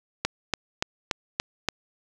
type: click train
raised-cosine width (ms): 0.2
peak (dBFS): -6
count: 6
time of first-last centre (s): 0.25-1.687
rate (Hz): 3.48
effects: none